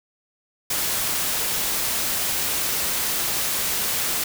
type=noise; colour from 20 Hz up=white; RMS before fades=-24 dBFS; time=0.7-4.24 s; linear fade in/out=5 ms; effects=none